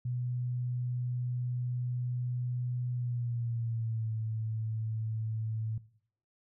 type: tone with pitch glide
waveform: sine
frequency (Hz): 123.47 to 110.64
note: B2 to A2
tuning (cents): 0 to +10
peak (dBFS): -31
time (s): 0.05-5.78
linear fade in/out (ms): 5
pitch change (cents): -190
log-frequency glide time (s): 2.92-4.11
effects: noise-tail reverb RT60 0.6 s tail -19 dB re dry